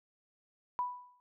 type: tone with exponential decay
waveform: sine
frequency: 987.8 Hz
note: B5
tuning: in tune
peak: -28 dBFS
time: 0.79-1.2 s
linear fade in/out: 0 ms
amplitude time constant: 89 ms
effects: none